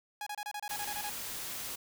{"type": "tone bursts", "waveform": "sawtooth", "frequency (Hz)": 830.6, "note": "G#5", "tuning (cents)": 0, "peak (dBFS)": -33, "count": 11, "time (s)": [0.21, 1.095], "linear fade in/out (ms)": 2, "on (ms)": 55, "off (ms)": 28}
{"type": "noise", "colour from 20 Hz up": "white", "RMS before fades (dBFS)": -40, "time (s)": [0.69, 1.76], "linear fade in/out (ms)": 10}
{"effects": []}